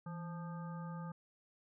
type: harmonic tone with a mistuned harmonic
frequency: 174.61 Hz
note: F3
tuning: in tune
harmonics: 1 / 3 / 5 / 7 / 9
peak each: -42 / -55 / -53 / -53 / -61 dBFS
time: 0.06-1.12 s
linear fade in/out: 5 ms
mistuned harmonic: 1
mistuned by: -91 cents
effects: none